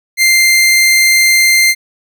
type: tone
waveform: sawtooth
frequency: 2093 Hz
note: C7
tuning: in tune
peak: -3 dBFS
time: 0.17-1.75 s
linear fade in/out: 50 ms
effects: none